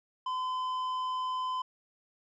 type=tone with tanh clipping; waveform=sine; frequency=1020 Hz; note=C6; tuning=44 cents flat; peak=-32 dBFS; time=0.26-1.62 s; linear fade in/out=5 ms; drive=8 dB; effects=none